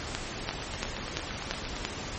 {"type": "two click trains", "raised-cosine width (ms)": 0.2, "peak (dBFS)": [-11, -18], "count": [6, 12], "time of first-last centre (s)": [[0.15, 1.851], [0.51, 1.766]], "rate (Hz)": [2.94, 8.76], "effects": ["pink hiss -37 dBFS RMS until 2.18 s", "MP3 32 kbps"]}